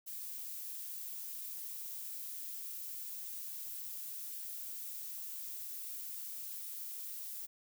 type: noise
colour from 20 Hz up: violet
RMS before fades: -44 dBFS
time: 0.06-7.47 s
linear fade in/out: 20 ms
effects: none